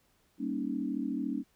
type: chord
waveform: sine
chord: Eb dominant seventh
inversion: first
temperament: equal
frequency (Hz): 196 / 233.1 / 277.2 / 311.1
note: G3 / Bb3 / Db4 / Eb4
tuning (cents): 0 / 0 / 0 / 0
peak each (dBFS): -39 / -36 / -34 / -38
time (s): 0.38-1.44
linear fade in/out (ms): 50
effects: pink hiss -70 dBFS RMS until 1.55 s